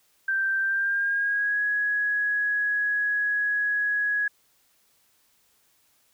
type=tone with pitch glide; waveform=sine; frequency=1568 to 1670.9 Hz; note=G6 to G#6; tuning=0 to +10 cents; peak=-22 dBFS; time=0.28-4.28 s; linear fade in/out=5 ms; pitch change=+110 cents; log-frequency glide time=0.61-1.62 s; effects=white hiss -65 dBFS RMS until 6.13 s